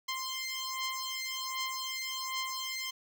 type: beating tone pair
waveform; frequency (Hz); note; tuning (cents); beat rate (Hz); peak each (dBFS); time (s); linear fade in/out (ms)
10% pulse; 1046.5 / 1047.8; C6 / C6; 0 / +2; 1.3; -29 / -29; 0.08-2.91; 10
effects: none